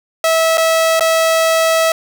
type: tone with dropouts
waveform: sawtooth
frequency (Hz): 650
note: E5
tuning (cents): -24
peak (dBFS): -7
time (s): 0.24-1.92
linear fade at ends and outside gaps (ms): 2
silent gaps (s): 0.573-0.579 / 0.996-1.007
effects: none

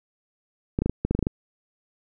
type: clicks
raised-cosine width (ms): 3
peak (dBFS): -10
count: 10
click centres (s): 0.789 / 0.82 / 0.86 / 0.896 / 1.05 / 1.11 / 1.15 / 1.191 / 1.227 / 1.269
effects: none

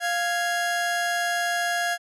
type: tone pair together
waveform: 40% pulse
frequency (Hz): 698.5 / 1661.3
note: F5 / G#6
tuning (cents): 0 / 0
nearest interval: octave + minor third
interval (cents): 1500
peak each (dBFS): -25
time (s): 0-1.98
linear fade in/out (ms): 50
effects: low-pass 12000 Hz 12 dB/octave

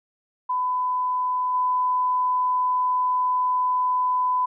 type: tone with level steps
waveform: sine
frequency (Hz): 1003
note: B5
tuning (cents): +26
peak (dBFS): -21 / -19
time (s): 0.49-4.46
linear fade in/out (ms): 10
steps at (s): 1.53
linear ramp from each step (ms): 20
effects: none

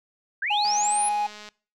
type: linear sweep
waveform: sine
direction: up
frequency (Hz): 1498 to 10360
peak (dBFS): -24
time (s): 0.42-1.09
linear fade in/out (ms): 5
type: tone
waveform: triangle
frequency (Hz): 830.6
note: G#5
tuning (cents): 0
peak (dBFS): -20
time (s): 0.5-1.27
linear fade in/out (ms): 10
type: click train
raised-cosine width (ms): 0.2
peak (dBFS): -25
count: 177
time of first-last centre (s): 0.65-1.488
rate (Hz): 210
effects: noise-tail reverb RT60 0.4 s tail -23 dB re dry

